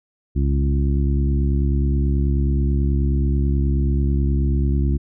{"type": "harmonic tone with a mistuned harmonic", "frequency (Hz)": 69.3, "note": "C#2", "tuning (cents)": 0, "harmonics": [1, 2, 3, 4, 5], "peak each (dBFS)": [-17, -23, -27, -29, -31], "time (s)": [0.35, 4.98], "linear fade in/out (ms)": 20, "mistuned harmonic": 1, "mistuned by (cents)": -40, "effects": []}